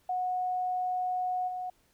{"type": "tone with level steps", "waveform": "sine", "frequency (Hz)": 732, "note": "F#5", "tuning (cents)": -19, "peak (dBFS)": [-28, -33], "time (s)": [0.09, 1.7], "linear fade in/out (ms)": 5, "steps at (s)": 1.47, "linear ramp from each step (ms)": 20, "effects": ["pink hiss -68 dBFS RMS until 1.93 s"]}